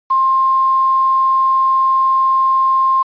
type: tone with quantisation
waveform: sine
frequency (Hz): 1059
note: C6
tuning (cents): +21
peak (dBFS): -10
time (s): 0.1-3.03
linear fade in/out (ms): 10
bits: 6
effects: resampled to 11025 Hz